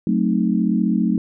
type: chord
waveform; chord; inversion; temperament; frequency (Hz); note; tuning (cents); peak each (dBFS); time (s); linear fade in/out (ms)
sine; F# diminished seventh; none; equal; 185 / 220 / 261.6 / 311.1; F#3 / A3 / C4 / Eb4; 0 / 0 / 0 / 0; -20 / -19 / -24 / -24; 0.07-1.18; 2
effects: none